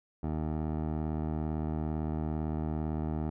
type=tone with low-pass filter; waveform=15% pulse; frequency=77.78 Hz; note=D#2; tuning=in tune; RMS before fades=-33 dBFS; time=0.23-3.3 s; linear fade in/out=5 ms; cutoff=770 Hz; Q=0.88; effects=none